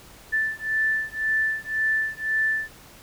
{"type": "beating tone pair", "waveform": "sine", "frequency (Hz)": [1760, 1761.9], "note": ["A6", "A6"], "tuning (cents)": [0, 2], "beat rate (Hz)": 1.9, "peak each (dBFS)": -25, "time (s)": [0.32, 2.7], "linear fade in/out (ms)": 20, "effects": ["pink hiss -48 dBFS RMS until 3.02 s"]}